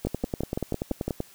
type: two click trains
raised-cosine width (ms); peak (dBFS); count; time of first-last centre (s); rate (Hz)
2; -14 / -14; 13 / 7; 0.05-1.204 / 0.07-1.08; 10.4 / 5.94
effects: white hiss -53 dBFS RMS until 1.34 s